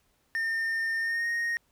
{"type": "tone with pitch glide", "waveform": "triangle", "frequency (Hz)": [1814, 1862.8], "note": ["A#6", "A#6"], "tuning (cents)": [-48, -2], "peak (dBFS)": -25, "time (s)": [0.35, 1.57], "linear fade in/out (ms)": 0, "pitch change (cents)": 46, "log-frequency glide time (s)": [0.99, 1.27], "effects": ["pink hiss -70 dBFS RMS until 1.71 s"]}